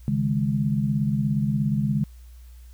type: chord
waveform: sine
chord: C# suspended second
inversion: none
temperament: equal with one note detuned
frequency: 138.59 / 155.56 / 206.8 Hz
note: C#3 / D#3 / G#3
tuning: 0 / 0 / -7 cents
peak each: -24 / -27 / -24 dBFS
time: 0.08-2.04 s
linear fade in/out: 0 ms
effects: added 60 Hz sine -42 dBFS peak until 2.73 s + white hiss -60 dBFS RMS until 2.73 s